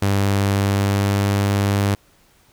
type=tone with pitch glide; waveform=sawtooth; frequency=99.3 to 100.34 Hz; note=G2 to G2; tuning=+23 to +41 cents; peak=-12 dBFS; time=0.02-1.95 s; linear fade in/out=5 ms; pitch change=+18 cents; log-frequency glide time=0.48-1.48 s; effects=pink hiss -56 dBFS RMS until 2.52 s